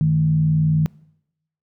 sine tone with frequency modulation, 155.56 Hz, D#3, in tune, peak -14 dBFS, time 0.01-0.86 s, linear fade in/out 0 ms, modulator 59.5 Hz, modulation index 0.4, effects noise-tail reverb RT60 0.8 s tail -24 dB re dry

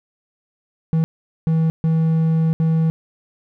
triangle tone bursts at uneven times, 161.4 Hz, E3, 36 cents flat, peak -12 dBFS, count 4, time 0.93-1.04 / 1.47-1.7 / 1.84-2.53 / 2.6-2.9 s, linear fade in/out 0 ms, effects none

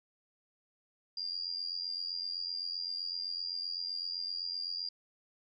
sine tone with amplitude modulation, 4799 Hz, D8, 37 cents sharp, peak -31 dBFS, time 1.17-4.89 s, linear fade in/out 5 ms, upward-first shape sine, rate 87.8 Hz, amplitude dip 80%, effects MP3 96 kbps

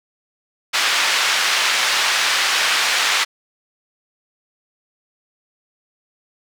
pink band-pass noise, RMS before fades -18 dBFS, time 0.73-3.25 s, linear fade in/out 20 ms, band 1400 to 5200 Hz, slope 12 dB/octave, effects none

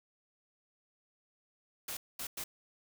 white noise bursts at uneven times, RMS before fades -40 dBFS, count 3, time 1.88-1.97 / 2.19-2.27 / 2.37-2.44 s, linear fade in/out 5 ms, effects none

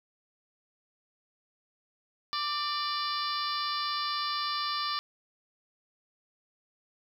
harmonic tone with a mistuned harmonic, 588 Hz, D5, 2 cents sharp, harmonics 2 / 3 / 4 / 5 / 6 / 7 / 8 / 9, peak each -32 / -41 / -44 / -42 / -39 / -39 / -37 / -42 dBFS, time 2.33-4.99 s, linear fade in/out 0 ms, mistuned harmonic 3, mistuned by +31 cents, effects 10-bit

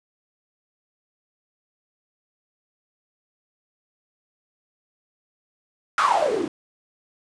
white noise with band-pass filter sweep, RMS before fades -21 dBFS, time 5.98-6.48 s, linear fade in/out 2 ms, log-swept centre 1400 to 270 Hz, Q 9.7, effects resampled to 22050 Hz

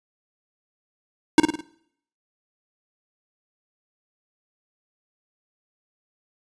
square tone with echo, 311.1 Hz, D#4, in tune, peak -9 dBFS, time 1.38-1.4 s, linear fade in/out 2 ms, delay 52 ms, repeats 4, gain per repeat -6 dB, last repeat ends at 1.608 s, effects noise-tail reverb RT60 0.7 s tail -21 dB re dry + resampled to 22050 Hz

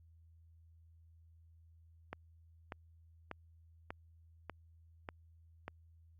click train, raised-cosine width 0.5 ms, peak -27 dBFS, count 7, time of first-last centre 2.13-5.68 s, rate 1.69 Hz, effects added 82 Hz sine -60 dBFS peak until 6.19 s + Opus 48 kbps

